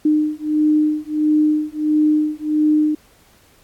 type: beating tone pair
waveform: sine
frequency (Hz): 303.7 / 305.2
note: D#4 / D#4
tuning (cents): -42 / -33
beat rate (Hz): 1.5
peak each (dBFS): -17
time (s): 0.05-2.95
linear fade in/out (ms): 5
effects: pink hiss -53 dBFS RMS until 3.63 s + AAC 64 kbps